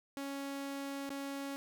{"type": "tone with dropouts", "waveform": "sawtooth", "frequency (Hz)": 277.4, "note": "C#4", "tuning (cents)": 1, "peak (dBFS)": -35, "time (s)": [0.17, 1.56], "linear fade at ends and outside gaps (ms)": 0, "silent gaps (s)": [1.093, 1.103], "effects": []}